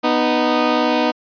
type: tone pair together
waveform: 15% pulse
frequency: 246.9 / 309 Hz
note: B3 / D#4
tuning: 0 / -12 cents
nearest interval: major third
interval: 388 cents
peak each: -11 dBFS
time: 0.03-1.12 s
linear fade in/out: 20 ms
effects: resampled to 11025 Hz